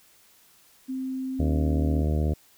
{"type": "tone with pitch glide", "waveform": "sine", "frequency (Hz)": [261.6, 271.1], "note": ["C4", "C#4"], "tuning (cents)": [0, -38], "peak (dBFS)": -28, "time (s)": [0.88, 2.03], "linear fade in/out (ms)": 20, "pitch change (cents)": 62, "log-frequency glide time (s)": [1.32, 1.61]}
{"type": "harmonic tone", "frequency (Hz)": 76.3, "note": "D#2", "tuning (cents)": -33, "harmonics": [1, 2, 3, 4, 5, 6, 7, 8, 9], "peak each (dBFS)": [-23, -29, -33, -35, -37, -39, -40, -41, -42], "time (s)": [1.39, 2.34], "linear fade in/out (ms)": 10}
{"effects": ["white hiss -58 dBFS RMS until 2.57 s"]}